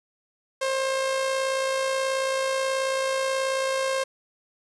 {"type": "tone with amplitude modulation", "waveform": "sawtooth", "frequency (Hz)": 532, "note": "C5", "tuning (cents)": 29, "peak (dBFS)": -18, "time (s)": [0.61, 4.04], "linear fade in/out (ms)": 10, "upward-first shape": "sine", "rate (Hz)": 58.5, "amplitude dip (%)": 35, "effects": ["resampled to 24000 Hz", "8-bit"]}